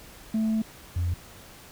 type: tone pair in turn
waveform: sine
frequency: 220 / 87.31 Hz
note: A3 / F2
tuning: 0 / 0 cents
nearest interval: octave + major third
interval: 1600 cents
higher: first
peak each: -20 / -22 dBFS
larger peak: first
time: 0.34-0.62 / 0.96-1.14 s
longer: first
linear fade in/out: 5 ms
effects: tanh soft clip ceiling -21 dBFS + pink hiss -48 dBFS RMS until 1.71 s